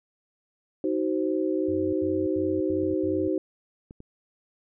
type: chord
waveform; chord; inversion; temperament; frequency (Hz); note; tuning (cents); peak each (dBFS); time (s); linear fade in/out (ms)
sine; C diminished; first; just; 314 / 376.7 / 523.3; Eb4 / Gb4 / C5; +16 / +31 / 0; -26 / -27 / -31; 0.84-3.38; 2
type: tone bursts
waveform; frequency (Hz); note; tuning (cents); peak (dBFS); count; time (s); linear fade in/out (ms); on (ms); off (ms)
sine; 95; F#2; +46; -36; 5; 1.68-3.282; 5; 250; 88
type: clicks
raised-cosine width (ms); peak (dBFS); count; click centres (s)
3; -30; 5; 2.704 / 2.832 / 2.91 / 3.909 / 4.004
effects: none